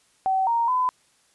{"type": "tone with pitch steps", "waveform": "sine", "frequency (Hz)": [763, 931, 1009], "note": ["G5", "A#5", "B5"], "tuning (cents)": [-47, -2, 37], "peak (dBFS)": -19, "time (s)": [0.26, 0.89], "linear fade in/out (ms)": 0, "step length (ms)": 210, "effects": ["white hiss -62 dBFS RMS until 1.34 s", "resampled to 24000 Hz"]}